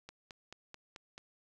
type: click train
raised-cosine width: 0.2 ms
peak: -30 dBFS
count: 6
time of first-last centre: 0.09-1.179 s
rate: 4.59 Hz
effects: none